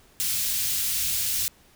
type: band-stop noise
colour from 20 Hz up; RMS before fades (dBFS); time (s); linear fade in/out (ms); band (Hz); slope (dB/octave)
white; -26; 0.2-1.48; 0; 120 to 2900; 12
effects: pink hiss -57 dBFS RMS until 1.75 s